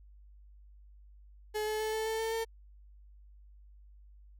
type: tone with pitch steps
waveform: 35% pulse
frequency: 426.3 / 430.5 / 434.8 / 439 / 443.4 / 447.8 / 452.2 Hz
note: G#4 / A4 / A4 / A4 / A4 / A4 / A4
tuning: +45 / -38 / -21 / -4 / +13 / +30 / +47 cents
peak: -30 dBFS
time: 1.54-2.45 s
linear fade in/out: 20 ms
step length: 130 ms
effects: added 50 Hz sine -53 dBFS peak until 4.39 s